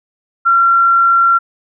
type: tone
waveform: sine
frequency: 1368 Hz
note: F6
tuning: 36 cents flat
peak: -7 dBFS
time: 0.45-1.39 s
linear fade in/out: 20 ms
effects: none